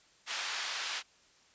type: band-pass noise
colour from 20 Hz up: white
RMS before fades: -37 dBFS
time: 0.26-1.03 s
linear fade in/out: 50 ms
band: 1000 to 4300 Hz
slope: 12 dB/octave
effects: white hiss -64 dBFS RMS until 1.54 s + resampled to 16000 Hz